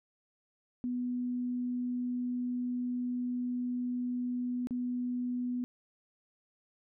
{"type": "tone with dropouts", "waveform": "sine", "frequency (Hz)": 246.9, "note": "B3", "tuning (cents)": 0, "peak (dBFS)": -31, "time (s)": [0.84, 5.64], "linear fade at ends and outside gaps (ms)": 0, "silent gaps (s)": [4.671, 4.708], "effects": []}